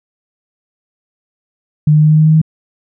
sine tone with pitch steps, 151.4 / 152.45 / 153.51 / 154.58 / 155.66 / 156.74 / 157.83 Hz, D#3 / D#3 / D#3 / D#3 / D#3 / D#3 / D#3, -47 / -35 / -23 / -11 / +1 / +13 / +25 cents, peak -5 dBFS, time 1.87-2.416 s, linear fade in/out 5 ms, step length 78 ms, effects none

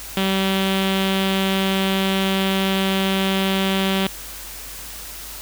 sawtooth tone with low-pass filter, 192.4 Hz, G3, 32 cents flat, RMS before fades -20 dBFS, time 0.17-4.07 s, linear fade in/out 2 ms, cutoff 3300 Hz, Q 4, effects added 50 Hz sine -41 dBFS peak until 5.41 s + white hiss -35 dBFS RMS until 5.41 s

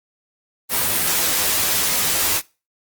white noise with comb filter, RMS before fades -19 dBFS, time 0.69-2.42 s, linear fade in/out 50 ms, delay 12 ms, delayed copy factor +0.65, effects noise-tail reverb RT60 0.3 s tail -22 dB re dry + Opus 32 kbps

